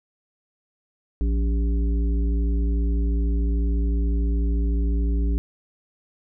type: harmonic tone with a mistuned harmonic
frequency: 56.9 Hz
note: A#1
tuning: 41 cents flat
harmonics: 1 / 3 / 5 / 7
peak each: -19 / -33 / -32 / -38 dBFS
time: 1.21-5.38 s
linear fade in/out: 0 ms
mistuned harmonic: 3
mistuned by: +110 cents
effects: none